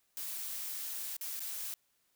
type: noise with dropouts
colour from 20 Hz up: blue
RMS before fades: -40 dBFS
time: 0.17-1.74 s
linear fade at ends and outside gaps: 0 ms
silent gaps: 1.166-1.211 / 1.394-1.404 s
effects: white hiss -75 dBFS RMS until 2.15 s